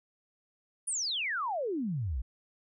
sine exponential sweep, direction down, 10030 to 53.3 Hz, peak -30 dBFS, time 0.87-2.22 s, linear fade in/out 10 ms, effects none

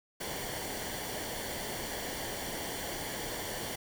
pink noise with comb filter, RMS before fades -38 dBFS, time 0.2-3.76 s, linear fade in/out 10 ms, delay 0.78 ms, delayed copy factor -0.6, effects none

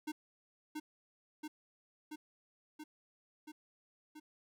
square tone with echo, 305.3 Hz, D#4, 33 cents flat, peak -38 dBFS, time 0.07-0.12 s, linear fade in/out 10 ms, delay 680 ms, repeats 6, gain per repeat -2 dB, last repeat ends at 4.2 s, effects none

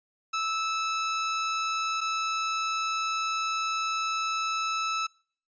sawtooth tone pair in turn, 1310 / 1310 Hz, E6 / E6, -11 / -11 cents, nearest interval unison, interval 0 cents, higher neither, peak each -23 dBFS, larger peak neither, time 0.33-2.01 / 2.01-5.07 s, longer second, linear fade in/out 10 ms, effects noise-tail reverb RT60 0.5 s tail -25 dB re dry + resampled to 16000 Hz

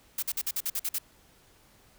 blue noise bursts, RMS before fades -30 dBFS, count 9, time 0.18-0.985 s, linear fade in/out 5 ms, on 45 ms, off 50 ms, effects pink hiss -60 dBFS RMS until 1.98 s

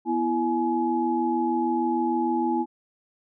sine tone cluster, 246.3 / 332.8 / 845 Hz, B3 / E4 / G#5, -5 / +17 / +30 cents, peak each -27 / -25 / -26 dBFS, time 0.05-2.66 s, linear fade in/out 50 ms, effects none

